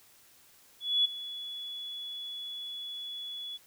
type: tone with ADSR envelope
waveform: sine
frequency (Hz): 3400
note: G#7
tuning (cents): +40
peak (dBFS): -21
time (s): 0.8-3.58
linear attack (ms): 250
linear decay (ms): 10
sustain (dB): -16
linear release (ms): 24
effects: white hiss -60 dBFS RMS until 3.66 s